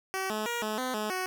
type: tone with pitch steps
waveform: 10% pulse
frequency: 381.3 / 214.6 / 474.4 / 214.7 / 255.4 / 213 / 371 Hz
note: G4 / A3 / A#4 / A3 / C4 / G#3 / F#4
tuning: -48 / -43 / +30 / -42 / -42 / +44 / +5 cents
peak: -22 dBFS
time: 0.14-1.26 s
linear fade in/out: 0 ms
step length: 160 ms
effects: none